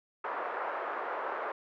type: band-pass noise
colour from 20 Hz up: white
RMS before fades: -36 dBFS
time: 0.24-1.52 s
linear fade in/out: 5 ms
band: 430 to 1400 Hz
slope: 24 dB/octave
effects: none